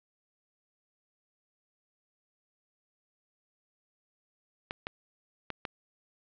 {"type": "clicks", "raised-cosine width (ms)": 0.3, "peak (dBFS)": -18, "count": 4, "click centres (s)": [4.709, 4.869, 5.503, 5.652], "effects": ["low-pass 4000 Hz 12 dB/octave"]}